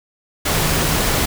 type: tone in noise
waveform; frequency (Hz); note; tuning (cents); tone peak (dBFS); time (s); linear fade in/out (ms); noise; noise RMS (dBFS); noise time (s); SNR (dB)
sine; 152.2; D#3; -38; -24; 0.48-0.96; 10; pink; -18; 0.45-1.26; -9
effects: none